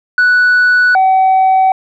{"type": "tone pair in turn", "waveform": "sine", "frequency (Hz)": [1480, 759], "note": ["F#6", "F#5"], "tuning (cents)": [0, 44], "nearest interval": "octave", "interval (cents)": 1156, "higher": "first", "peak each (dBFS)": -4, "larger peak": "neither", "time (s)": [[0.18, 0.95], [0.95, 1.72]], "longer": "neither", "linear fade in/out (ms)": 2, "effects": ["tanh soft clip ceiling -5 dBFS"]}